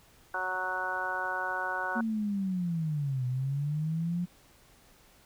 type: harmonic tone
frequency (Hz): 185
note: F#3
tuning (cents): 0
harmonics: 2 / 3 / 4 / 5 / 6 / 7 / 8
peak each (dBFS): -45 / -41 / -38 / -37 / -39 / -43 / -33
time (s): 0.34-2.01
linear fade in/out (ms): 2
type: linear two-way sweep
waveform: sine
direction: down then up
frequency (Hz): 233.1 to 124.2 to 178.6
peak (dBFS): -28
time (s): 1.95-4.26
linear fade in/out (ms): 20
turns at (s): 3.26
effects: pink hiss -60 dBFS RMS until 5.25 s